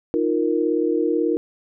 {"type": "chord", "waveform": "sine", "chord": "Eb suspended second", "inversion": "none", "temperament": "equal", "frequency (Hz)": [311.1, 349.2, 466.2], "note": ["Eb4", "F4", "Bb4"], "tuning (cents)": [0, 0, 0], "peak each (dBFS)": -22, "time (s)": [0.14, 1.37], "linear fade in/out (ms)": 0, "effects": []}